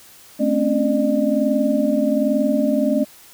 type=tone cluster; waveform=sine; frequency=219.7 / 260.6 / 281.9 / 602 Hz; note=A3 / C4 / C#4 / D5; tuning=-2 / -7 / +29 / +43 cents; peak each=-21 dBFS; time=0.39-3.05 s; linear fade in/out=20 ms; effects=white hiss -46 dBFS RMS until 3.33 s